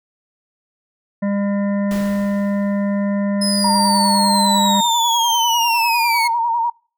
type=harmonic tone; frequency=201.2 Hz; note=G3; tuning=45 cents sharp; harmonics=1 / 3 / 5 / 7 / 9 / 10; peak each=-17 / -25 / -34 / -43 / -36 / -43 dBFS; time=1.22-4.81 s; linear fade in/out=10 ms
type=noise with exponential decay; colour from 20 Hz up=pink; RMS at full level=-31 dBFS; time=1.91-3.25 s; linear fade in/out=0 ms; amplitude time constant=290 ms
type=linear sweep; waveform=30% pulse; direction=down; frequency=5120 to 2155 Hz; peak=-15 dBFS; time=3.41-6.28 s; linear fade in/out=10 ms
type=tone with vibrato; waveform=sine; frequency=932.3 Hz; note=A#5; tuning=in tune; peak=-15 dBFS; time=3.64-6.7 s; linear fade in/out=5 ms; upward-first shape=sine; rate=10 Hz; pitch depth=55 cents each way
effects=noise-tail reverb RT60 0.4 s tail -26 dB re dry